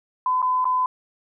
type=tone with dropouts; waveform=sine; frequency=1013 Hz; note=B5; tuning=44 cents sharp; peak=-18 dBFS; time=0.26-0.86 s; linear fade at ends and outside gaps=2 ms; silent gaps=0.419-0.426 / 0.645-0.653 s; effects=none